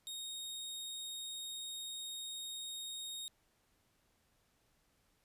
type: tone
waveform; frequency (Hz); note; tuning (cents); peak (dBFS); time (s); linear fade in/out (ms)
sawtooth; 3729; A#7; 0; -39; 0.07-3.28; 0
effects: pink hiss -75 dBFS RMS until 5.24 s + resampled to 32000 Hz